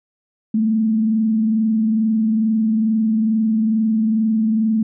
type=tone with frequency modulation; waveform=sine; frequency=220 Hz; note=A3; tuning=in tune; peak=-14 dBFS; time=0.54-4.83 s; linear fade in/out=5 ms; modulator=22.3 Hz; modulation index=0.33; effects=none